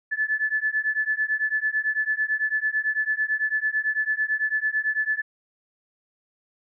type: beating tone pair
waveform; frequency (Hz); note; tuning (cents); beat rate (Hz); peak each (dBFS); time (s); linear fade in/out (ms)
sine; 1730 / 1739; A6 / A6; -30 / -21; 9; -25; 0.11-5.22; 20
effects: none